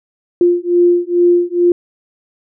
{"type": "beating tone pair", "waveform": "sine", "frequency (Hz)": [349.2, 351.5], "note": ["F4", "F4"], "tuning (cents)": [0, 11], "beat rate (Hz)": 2.3, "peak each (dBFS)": -12, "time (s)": [0.41, 1.72], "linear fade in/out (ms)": 2, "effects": []}